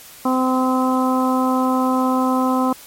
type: harmonic tone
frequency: 257.7 Hz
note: C4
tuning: 26 cents flat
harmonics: 1 / 2 / 3 / 4 / 5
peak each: -17 / -24 / -24 / -22 / -26 dBFS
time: 0.25-2.73 s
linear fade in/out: 5 ms
effects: white hiss -41 dBFS RMS until 2.86 s + MP3 64 kbps